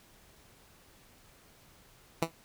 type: tone with exponential decay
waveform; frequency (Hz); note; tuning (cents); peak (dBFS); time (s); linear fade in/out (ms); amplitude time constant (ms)
10% pulse; 164.81; E3; 0; -15; 2.22-2.31; 5; 18
effects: pink hiss -60 dBFS RMS until 2.44 s